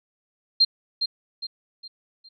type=tone with echo; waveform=sine; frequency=4186 Hz; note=C8; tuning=in tune; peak=-13 dBFS; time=0.6-0.65 s; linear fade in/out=10 ms; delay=410 ms; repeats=4; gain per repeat=-8 dB; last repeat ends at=2.29 s; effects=none